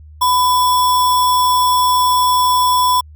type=tone with sample-and-hold; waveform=sine; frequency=999 Hz; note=B5; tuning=20 cents sharp; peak=-10 dBFS; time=0.21-3.01 s; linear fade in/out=10 ms; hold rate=4410 Hz; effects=added 76 Hz sine -36 dBFS peak until 3.15 s